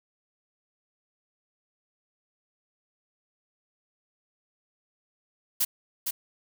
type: noise with echo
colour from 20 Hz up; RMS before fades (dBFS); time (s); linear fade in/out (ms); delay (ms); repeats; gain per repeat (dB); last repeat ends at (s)
blue; -24; 5.6-5.65; 10; 460; 1; -5; 6.11
effects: none